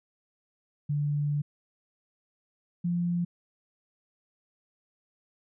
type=tone pair in turn; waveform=sine; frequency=146.2 / 173.86 Hz; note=D3 / F3; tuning=-7 / -7 cents; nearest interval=minor third; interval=300 cents; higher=second; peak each=-25 dBFS; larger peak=neither; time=0.89-1.42 / 2.84-3.25 s; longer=first; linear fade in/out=10 ms; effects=none